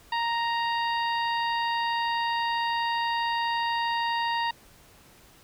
harmonic tone, 932.3 Hz, A#5, in tune, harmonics 1 / 2 / 3 / 4 / 5, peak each -26 / -32 / -36 / -38 / -40 dBFS, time 0.12-4.51 s, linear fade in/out 5 ms, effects pink hiss -55 dBFS RMS until 5.43 s

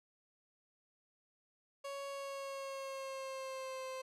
30% pulse tone with pitch glide, 556 to 521.8 Hz, C#5 to C5, +5 to -5 cents, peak -39 dBFS, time 1.84-4.02 s, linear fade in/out 10 ms, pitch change -110 cents, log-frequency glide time 2.08-3.86 s, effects low-pass 10000 Hz 12 dB/octave

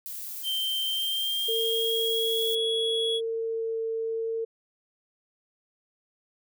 violet noise, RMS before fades -37 dBFS, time 0.06-2.55 s, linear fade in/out 0 ms
triangle tone with pitch glide, 3128 to 3353 Hz, G7 to G#7, -4 to +16 cents, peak -25 dBFS, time 0.43-3.21 s, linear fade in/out 50 ms, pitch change +120 cents, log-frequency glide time 0.88-2.45 s
sine tone with vibrato, 452 Hz, A4, 47 cents sharp, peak -27 dBFS, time 1.48-4.45 s, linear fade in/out 10 ms, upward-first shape triangle, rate 0.72 Hz, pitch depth 8 cents each way
effects none

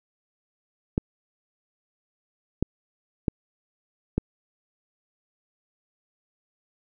clicks, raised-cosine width 3 ms, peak -9 dBFS, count 4, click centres 0.979 / 2.626 / 3.282 / 4.18 s, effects none

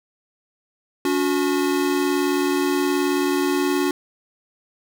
square tone pair together, 285 / 363.8 Hz, C#4 / F#4, +48 / -29 cents, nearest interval major third, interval 423 cents, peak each -22 dBFS, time 1.05-3.91 s, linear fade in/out 2 ms, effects none

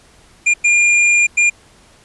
square tone bursts at uneven times, 2408 Hz, D7, 43 cents sharp, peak -10 dBFS, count 3, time 0.46-0.54 / 0.64-1.27 / 1.37-1.5 s, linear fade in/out 10 ms, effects pink hiss -48 dBFS RMS until 2.04 s + resampled to 24000 Hz

